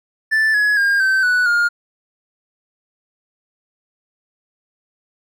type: tone with pitch steps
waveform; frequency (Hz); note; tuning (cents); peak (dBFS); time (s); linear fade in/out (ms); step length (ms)
triangle; 1760 / 1685.4 / 1613.9 / 1545.5 / 1480 / 1417.2; A6 / G#6 / G6 / G6 / F#6 / F6; 0 / +25 / +50 / -25 / 0 / +25; -11; 0.31-1.69; 20; 230
effects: none